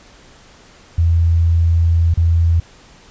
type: tone with dropouts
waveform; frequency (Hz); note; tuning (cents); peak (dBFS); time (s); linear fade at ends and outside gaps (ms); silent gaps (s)
sine; 83.6; E2; +25; -10; 0.98-2.6; 5; 2.14-2.173
effects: pink hiss -45 dBFS RMS until 3.1 s + resampled to 16000 Hz